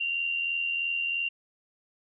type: tone pair together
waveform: sine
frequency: 2767 / 2850 Hz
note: F7 / F7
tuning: -17 / +34 cents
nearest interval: minor second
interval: 51 cents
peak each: -27 / -36 dBFS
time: 0-1.29 s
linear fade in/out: 10 ms
effects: none